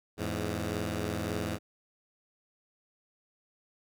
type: tone pair together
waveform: 10% pulse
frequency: 83.7 / 105.46 Hz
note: E2 / G#2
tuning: +27 / +27 cents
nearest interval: major third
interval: 400 cents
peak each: -26 dBFS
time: 0.17-1.59 s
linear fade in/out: 50 ms
effects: none